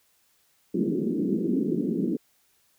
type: band-pass noise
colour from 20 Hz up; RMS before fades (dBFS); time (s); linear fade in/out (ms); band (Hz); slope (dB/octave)
pink; -26; 0.74-2.17; 5; 180 to 390; 48
effects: white hiss -66 dBFS RMS until 2.78 s